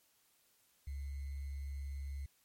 sine tone with sample-and-hold, 69.3 Hz, C#2, in tune, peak -39 dBFS, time 0.87-2.26 s, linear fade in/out 5 ms, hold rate 2100 Hz, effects white hiss -72 dBFS RMS until 2.44 s + MP3 64 kbps

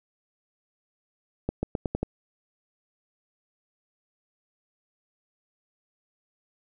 accelerating click train, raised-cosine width 2 ms, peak -13 dBFS, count 6, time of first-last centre 1.49-2.03 s, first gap 140 ms, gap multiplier 0.87, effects none

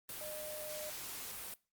sine tone in noise, 608 Hz, D#5, 40 cents flat, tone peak -44 dBFS, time 0.21-0.9 s, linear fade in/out 2 ms, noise white, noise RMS -45 dBFS, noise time 0.09-1.54 s, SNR -2 dB, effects noise-tail reverb RT60 0.3 s tail -22 dB re dry + Opus 32 kbps

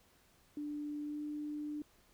sine tone with pitch glide, 295.2 to 297.8 Hz, D4 to D4, +9 to +24 cents, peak -38 dBFS, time 0.57-1.82 s, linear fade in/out 2 ms, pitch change +15 cents, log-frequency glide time 1.02-1.21 s, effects pink hiss -68 dBFS RMS until 2.13 s

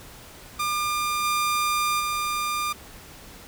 sawtooth tone with level steps, 1200 Hz, D6, 37 cents sharp, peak -20 / -18 / -21 dBFS, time 0.59-2.73 s, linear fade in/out 10 ms, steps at 1.23 / 1.99 s, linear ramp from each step 20 ms, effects pink hiss -45 dBFS RMS until 3.47 s

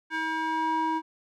square tone with band-pass filter sweep, 319.9 Hz, D#4, 48 cents sharp, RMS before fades -28 dBFS, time 0.1-1.02 s, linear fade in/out 50 ms, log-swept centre 1600 to 770 Hz, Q 2.4, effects none

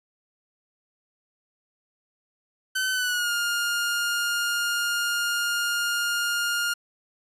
sawtooth tone with pitch glide, 1524 to 1413.8 Hz, G6 to F6, -49 to +21 cents, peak -20 dBFS, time 2.75-6.74 s, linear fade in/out 10 ms, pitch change -130 cents, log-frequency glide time 2.92-3.32 s, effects resampled to 32000 Hz

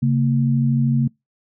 sine tone pair together, 136.64 / 229.8 Hz, C#3 / A#3, -25 / -25 cents, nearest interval major sixth, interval 900 cents, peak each -16 / -19 dBFS, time 0.02-1.08 s, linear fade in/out 10 ms, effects noise-tail reverb RT60 0.2 s tail -26 dB re dry

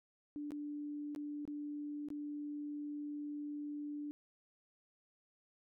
sine tone with dropouts, 293.7 Hz, D4, in tune, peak -40 dBFS, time 0.36-4.11 s, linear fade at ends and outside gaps 0 ms, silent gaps 0.507-0.519 / 1.149-1.161 / 1.453-1.477 / 2.086-2.103 s, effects none

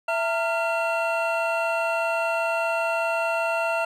triangle tone cluster, 664 / 914 / 1391 / 2717 Hz, E5 / A#5 / F6 / F7, +12 / -34 / -7 / -48 cents, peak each -23 / -28 / -27 / -28 dBFS, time 0.08-3.85 s, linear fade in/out 5 ms, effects none

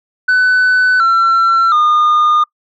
sine tone with pitch steps, 1500 / 1351.9 / 1218.4 Hz, F#6 / E6 / D#6, +23 / +43 / -37 cents, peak -5 dBFS, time 0.28-2.44 s, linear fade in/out 10 ms, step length 720 ms, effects noise-tail reverb RT60 0.1 s tail -26 dB re dry + tanh soft clip ceiling -7 dBFS

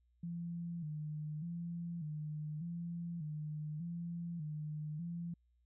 sine tone with vibrato, 160.9 Hz, E3, 42 cents flat, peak -39 dBFS, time 0.23-5.34 s, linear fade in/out 5 ms, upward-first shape square, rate 0.84 Hz, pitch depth 100 cents each way, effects added 60 Hz sine -70 dBFS peak until 5.65 s

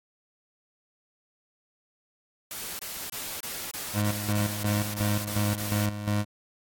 white noise bursts, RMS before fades -36 dBFS, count 11, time 2.51-5.86 s, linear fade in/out 0 ms, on 280 ms, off 27 ms
25% pulse tone with tremolo, 103.83 Hz, G#2, in tune, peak -20 dBFS, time 3.93-6.25 s, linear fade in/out 50 ms, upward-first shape square, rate 2.8 Hz, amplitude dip 65%
effects AAC 64 kbps

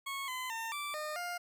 20% pulse tone with pitch steps, 1099 / 1019 / 906 / 1168 / 609 / 705 Hz, C#6 / C6 / A#5 / D6 / D#5 / F5, -15 / -46 / -50 / -10 / -37 / +16 cents, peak -32 dBFS, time 0.06-1.38 s, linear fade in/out 10 ms, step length 220 ms, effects none

